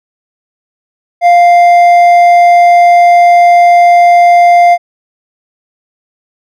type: tone with hard clipping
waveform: sine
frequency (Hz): 698.5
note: F5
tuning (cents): 0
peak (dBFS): -3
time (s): 1.21-4.78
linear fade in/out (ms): 50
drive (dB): 5
effects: none